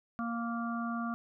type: harmonic tone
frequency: 233.1 Hz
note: A#3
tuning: in tune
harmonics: 1 / 3 / 5 / 6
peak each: -34 / -42 / -39 / -43 dBFS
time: 0.19-1.14 s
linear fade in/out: 0 ms
effects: none